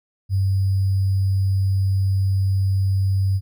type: tone with sample-and-hold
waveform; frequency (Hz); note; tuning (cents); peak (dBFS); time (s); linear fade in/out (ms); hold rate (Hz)
sine; 96.4; G2; -28; -16; 0.29-3.41; 50; 4900
effects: none